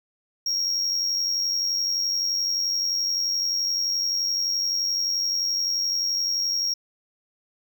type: tone with amplitude modulation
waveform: triangle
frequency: 5588 Hz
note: F8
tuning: in tune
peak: -19 dBFS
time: 0.46-6.74 s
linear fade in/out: 5 ms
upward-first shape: sine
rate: 91.6 Hz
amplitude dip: 45%
effects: none